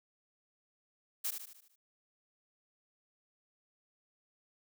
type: noise with echo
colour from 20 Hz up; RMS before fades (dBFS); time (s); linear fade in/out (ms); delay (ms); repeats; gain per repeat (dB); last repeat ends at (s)
blue; -35; 1.24-1.31; 10; 75; 6; -6; 1.76
effects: none

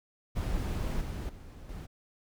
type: noise with level steps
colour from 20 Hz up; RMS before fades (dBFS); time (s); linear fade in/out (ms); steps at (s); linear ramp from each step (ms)
brown; -32 / -36 / -47 / -41; 0.35-1.87; 20; 1.01 / 1.29 / 1.69; 2
effects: none

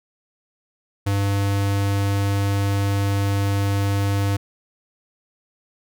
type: tone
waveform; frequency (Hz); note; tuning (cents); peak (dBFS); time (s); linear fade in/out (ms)
square; 99.7; G2; +30; -19; 1.06-4.37; 10
effects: none

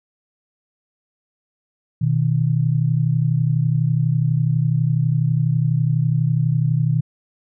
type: tone pair together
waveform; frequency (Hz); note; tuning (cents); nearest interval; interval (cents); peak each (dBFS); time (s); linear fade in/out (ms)
sine; 123.47 / 155.56; B2 / D#3; 0 / 0; major third; 400; -18; 2.01-7.01; 10
effects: none

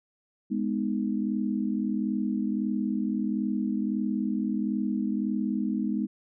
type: chord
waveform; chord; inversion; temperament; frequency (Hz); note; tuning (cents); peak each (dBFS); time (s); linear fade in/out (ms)
sine; G# minor; none; just; 207.7 / 249.2 / 311.5; G#3 / B3 / D#4; 0 / +16 / +2; -28 / -30 / -32; 0.5-6.07; 20
effects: none

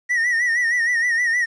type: tone with vibrato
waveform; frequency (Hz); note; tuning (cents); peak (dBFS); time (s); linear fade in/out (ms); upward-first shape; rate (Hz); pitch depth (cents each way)
triangle; 1898; A#6; +31; -15; 0.09-1.46; 20; sine; 6.4; 78
effects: resampled to 22050 Hz + 9-bit

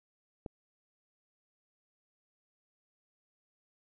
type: click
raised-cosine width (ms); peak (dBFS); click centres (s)
2; -26; 0.462
effects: none

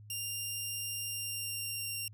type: tone with pitch glide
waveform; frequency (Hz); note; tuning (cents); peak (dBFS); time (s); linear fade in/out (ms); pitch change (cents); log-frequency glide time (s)
10% pulse; 2794 to 2770; F7 to F7; 0 to -15; -28; 0.1-2.08; 2; -15; 1.08-1.93
effects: added 105 Hz sine -50 dBFS peak until 2.13 s

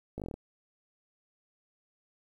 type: slowing click train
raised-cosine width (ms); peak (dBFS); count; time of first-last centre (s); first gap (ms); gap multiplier
2; -25; 8; 0.18-0.341; 18; 1.08
effects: 10-bit

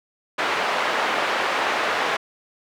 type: band-pass noise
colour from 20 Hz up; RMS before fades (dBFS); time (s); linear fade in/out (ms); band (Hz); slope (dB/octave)
pink; -23; 0.38-2.17; 10; 630 to 2400; 12
effects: none

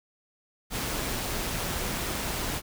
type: noise with amplitude modulation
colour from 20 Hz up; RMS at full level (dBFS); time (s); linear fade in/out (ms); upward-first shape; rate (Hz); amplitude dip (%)
pink; -30; 0.7-2.62; 50; sine; 175; 25
effects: none

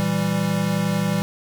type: chord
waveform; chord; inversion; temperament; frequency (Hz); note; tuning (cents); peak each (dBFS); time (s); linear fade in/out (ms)
square; E diminished; second; equal; 116.54 / 164.81 / 196; Bb2 / E3 / G3; 0 / 0 / 0; -29 / -24 / -23; 0-1.22; 0
effects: none

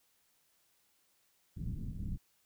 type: low-pass noise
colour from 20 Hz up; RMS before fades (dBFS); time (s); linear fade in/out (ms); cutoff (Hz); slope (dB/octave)
pink; -39; 1.56-2.18; 20; 210; 24
effects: white hiss -73 dBFS RMS until 2.45 s

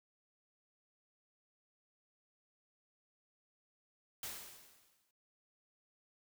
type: noise with exponential decay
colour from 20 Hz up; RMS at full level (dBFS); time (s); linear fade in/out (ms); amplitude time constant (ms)
white; -42; 4.23-5.11; 2; 190
effects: noise-tail reverb RT60 0.5 s tail -24 dB re dry

